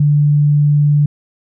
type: tone with vibrato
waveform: sine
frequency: 146.83 Hz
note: D3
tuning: in tune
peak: -8 dBFS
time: 0-1.06 s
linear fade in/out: 5 ms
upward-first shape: triangle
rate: 19 Hz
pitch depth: 8 cents each way
effects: none